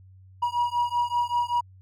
triangle beating tone pair, 959 / 964.2 Hz, A#5 / B5, +49 / -42 cents, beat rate 5.2 Hz, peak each -24 / -24 dBFS, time 0.42-1.61 s, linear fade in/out 10 ms, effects added 94 Hz sine -48 dBFS peak until 1.81 s

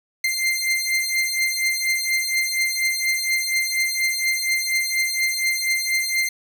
sawtooth beating tone pair, 2091 / 2095.2 Hz, C7 / C7, -2 / +2 cents, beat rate 4.2 Hz, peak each -19 / -20 dBFS, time 0.24-6.29 s, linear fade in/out 5 ms, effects none

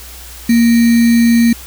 sine tone with sample-and-hold, 233.1 Hz, A#3, in tune, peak -6 dBFS, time 0.49-1.53 s, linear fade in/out 5 ms, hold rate 2100 Hz, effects added 60 Hz sine -34 dBFS peak until 1.66 s + white hiss -34 dBFS RMS until 1.66 s

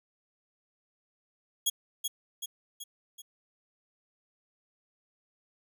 15% pulse tone with echo, 3322 Hz, G#7, in tune, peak -17 dBFS, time 1.66-1.7 s, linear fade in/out 10 ms, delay 380 ms, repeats 4, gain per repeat -5 dB, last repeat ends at 3.22 s, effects none

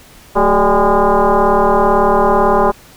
sine tone with frequency modulation, 220 Hz, A3, in tune, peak -8 dBFS, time 0.35-2.72 s, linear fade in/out 20 ms, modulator 201 Hz, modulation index 4.8, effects pink hiss -42 dBFS RMS until 2.96 s

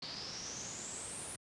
pink noise with low-pass filter sweep, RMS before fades -44 dBFS, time 0.02-1.36 s, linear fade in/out 5 ms, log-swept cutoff 4500 to 9900 Hz, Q 9.5, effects high-pass 100 Hz 12 dB/octave + resampled to 24000 Hz

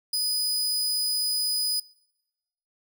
sawtooth tone, 4978 Hz, D#8, in tune, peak -21 dBFS, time 0.13-1.8 s, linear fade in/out 5 ms, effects noise-tail reverb RT60 1.0 s tail -25 dB re dry

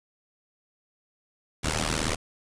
pink noise with amplitude modulation, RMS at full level -23 dBFS, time 1.63-2.16 s, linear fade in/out 20 ms, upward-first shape sine, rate 78.1 Hz, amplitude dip 100%, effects resampled to 22050 Hz

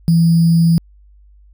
sine tone with sample-and-hold, 166.4 Hz, E3, 17 cents sharp, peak -8 dBFS, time 0.08-0.78 s, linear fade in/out 0 ms, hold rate 4900 Hz, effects added 50 Hz sine -43 dBFS peak until 1.53 s

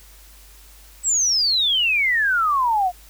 sine exponential sweep, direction down, 7970 to 697 Hz, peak -16 dBFS, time 1.03-2.92 s, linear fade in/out 50 ms, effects added 50 Hz sine -46 dBFS peak until 3.09 s + white hiss -49 dBFS RMS until 3.09 s

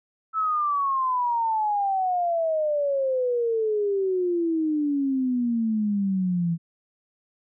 sine exponential sweep, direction down, 1318.5 to 164.81 Hz, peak -21 dBFS, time 0.33-6.58 s, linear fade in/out 50 ms, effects none

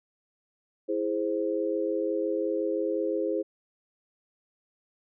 sine chord, E augmented, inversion none, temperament equal, 329.6 / 415.3 / 523.3 Hz, E4 / G#4 / B#4, 0 / 0 / 0 cents, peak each -30 dBFS, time 0.88-3.43 s, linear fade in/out 20 ms, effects none

